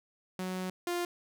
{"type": "tone pair in turn", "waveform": "sawtooth", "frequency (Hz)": [185, 350], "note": ["F#3", "F4"], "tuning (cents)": [0, 4], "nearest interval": "major seventh", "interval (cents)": 1104, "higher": "second", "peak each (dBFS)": [-30, -27], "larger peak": "second", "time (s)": [[0.39, 0.7], [0.87, 1.05]], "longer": "first", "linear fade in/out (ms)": 2, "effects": []}